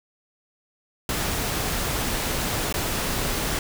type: noise with dropouts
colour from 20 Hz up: pink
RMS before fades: -26 dBFS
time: 1.09-3.59 s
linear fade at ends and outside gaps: 2 ms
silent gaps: 2.726-2.74 s
effects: none